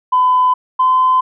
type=tone pair in turn; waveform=sine; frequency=1008 / 1025 Hz; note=B5 / C6; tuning=+35 / -36 cents; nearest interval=unison; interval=29 cents; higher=second; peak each=-8 dBFS; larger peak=neither; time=0.12-0.54 / 0.79-1.21 s; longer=neither; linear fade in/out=10 ms; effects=tanh soft clip ceiling -4 dBFS